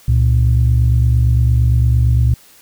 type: tone pair together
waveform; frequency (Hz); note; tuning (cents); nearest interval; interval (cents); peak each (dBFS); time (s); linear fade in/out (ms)
sine; 68.73 / 117.5; C#2 / A#2; -14 / +14; major sixth; 928; -11; 0.08-2.34; 5
effects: tanh soft clip ceiling -4 dBFS + white hiss -46 dBFS RMS until 2.61 s